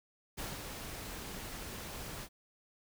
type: noise with ADSR envelope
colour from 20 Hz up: pink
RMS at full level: -40 dBFS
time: 0.37-2.29 s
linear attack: 21 ms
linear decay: 200 ms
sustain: -4 dB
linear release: 63 ms
effects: none